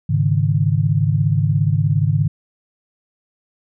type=chord; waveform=sine; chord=Ab suspended fourth; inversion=none; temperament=equal; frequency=103.83 / 138.59 / 155.56 Hz; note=Ab2 / Db3 / Eb3; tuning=0 / 0 / 0 cents; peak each=-18 dBFS; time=0.09-2.28 s; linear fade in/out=10 ms; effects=none